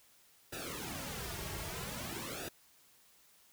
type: noise with flanger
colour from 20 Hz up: pink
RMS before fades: -42 dBFS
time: 0.52-2.49 s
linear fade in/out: 10 ms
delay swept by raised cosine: 0.93 to 4.03 ms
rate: 0.51 Hz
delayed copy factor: -0.85
effects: white hiss -65 dBFS RMS until 3.52 s